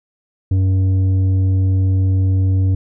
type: tone with tanh clipping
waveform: sine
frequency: 94.7 Hz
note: F#2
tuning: 41 cents sharp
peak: -13 dBFS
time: 0.51-2.75 s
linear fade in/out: 5 ms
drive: 7 dB
effects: none